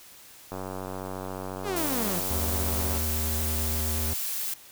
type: click train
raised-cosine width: 1 ms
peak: -21 dBFS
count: 232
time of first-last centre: 0.52-2.972 s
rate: 94.2 Hz
type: exponential sweep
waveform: sawtooth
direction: down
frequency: 437.1 to 160 Hz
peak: -25 dBFS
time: 1.63-2.22 s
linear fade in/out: 50 ms
type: noise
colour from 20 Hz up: blue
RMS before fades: -31 dBFS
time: 1.76-4.54 s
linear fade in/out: 5 ms
type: tone with vibrato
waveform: square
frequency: 77.78 Hz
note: D#2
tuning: in tune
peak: -29 dBFS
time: 2.3-4.14 s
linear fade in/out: 10 ms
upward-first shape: sine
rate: 8.4 Hz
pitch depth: 21 cents each way
effects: white hiss -50 dBFS RMS until 4.71 s